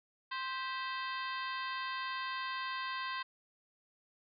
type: harmonic tone with a mistuned harmonic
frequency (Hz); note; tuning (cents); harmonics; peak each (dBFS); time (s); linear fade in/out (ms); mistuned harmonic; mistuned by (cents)
523.3; C5; 0; 2 / 3 / 4 / 5 / 6 / 7 / 8 / 9; -39 / -43 / -45 / -47 / -49 / -50 / -51 / -52; 0.31-3.23; 10; 4; -110
effects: none